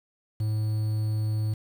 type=tone with quantisation; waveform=triangle; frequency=107.9 Hz; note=A2; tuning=33 cents flat; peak=-22 dBFS; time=0.4-1.54 s; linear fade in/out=5 ms; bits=8; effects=none